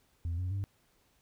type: tone with pitch steps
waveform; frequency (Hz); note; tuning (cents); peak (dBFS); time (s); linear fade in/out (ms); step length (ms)
sine; 84.6 / 91.2 / 98.31; E2 / F#2 / G2; +45 / -24 / +5; -29; 0.25-0.64; 0; 130
effects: tanh soft clip ceiling -30 dBFS + pink hiss -70 dBFS RMS until 1.21 s